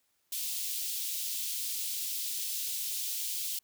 white high-pass noise, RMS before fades -35 dBFS, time 0.32-3.59 s, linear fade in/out 5 ms, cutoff 3000 Hz, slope 24 dB/octave, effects white hiss -75 dBFS RMS until 3.63 s

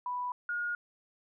sine tone pair in turn, 987.8 / 1432.3 Hz, B5 / F6, 0 / +43 cents, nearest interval tritone, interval 643 cents, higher second, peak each -32 / -31 dBFS, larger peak second, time 0.06-0.32 / 0.49-0.75 s, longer neither, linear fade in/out 2 ms, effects none

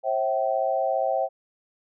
sine tone cluster, 536 / 653 / 768 Hz, C5 / E5 / G5, +42 / -17 / -36 cents, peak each -26 dBFS, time 0.03-1.29 s, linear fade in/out 50 ms, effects none

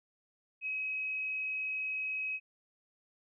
sine tone with frequency modulation, 2546 Hz, D#7, 39 cents sharp, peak -33 dBFS, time 0.61-2.4 s, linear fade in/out 50 ms, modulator 51.8 Hz, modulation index 0.3, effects none

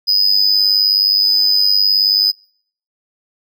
triangle tone with amplitude modulation, 4999 Hz, D#8, 7 cents sharp, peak -6 dBFS, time 0.07-2.32 s, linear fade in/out 20 ms, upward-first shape sine, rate 99.2 Hz, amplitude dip 70%, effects noise-tail reverb RT60 0.6 s tail -25 dB re dry

